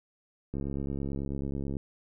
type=click train; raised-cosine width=3 ms; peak=-22 dBFS; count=86; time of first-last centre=0.54-1.768 s; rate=69.2 Hz; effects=none